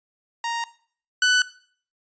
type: tone pair in turn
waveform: sawtooth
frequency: 932.3 / 1493.9 Hz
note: A#5 / F#6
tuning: 0 / +16 cents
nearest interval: minor sixth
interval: 816 cents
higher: second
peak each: -21 / -12 dBFS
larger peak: second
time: 0.44-0.64 / 1.22-1.42 s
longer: neither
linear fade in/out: 2 ms
effects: noise-tail reverb RT60 0.5 s tail -18 dB re dry + resampled to 16000 Hz